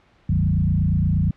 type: tone with frequency modulation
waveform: sine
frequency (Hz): 123.3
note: B2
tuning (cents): -2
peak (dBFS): -16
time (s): 0.29-1.31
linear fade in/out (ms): 5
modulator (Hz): 28.5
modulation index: 2.3
effects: pink hiss -57 dBFS RMS until 1.36 s + low-pass 3000 Hz 12 dB/octave